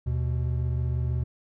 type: tone pair together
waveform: triangle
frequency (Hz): 77.22 / 123.47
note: D#2 / B2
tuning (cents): -13 / 0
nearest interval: minor sixth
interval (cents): 813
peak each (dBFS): -25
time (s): 0.06-1.24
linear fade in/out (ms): 10
effects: none